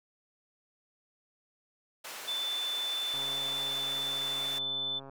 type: band-pass noise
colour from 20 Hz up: pink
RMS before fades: -43 dBFS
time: 2.04-4.59 s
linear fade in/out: 10 ms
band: 670 to 16000 Hz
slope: 12 dB/octave
type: tone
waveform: sine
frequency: 3520 Hz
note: A7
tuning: in tune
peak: -31 dBFS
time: 2.27-5 s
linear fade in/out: 20 ms
type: click train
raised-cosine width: 1 ms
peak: -34 dBFS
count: 267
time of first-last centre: 3.14-5.096 s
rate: 136 Hz
effects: none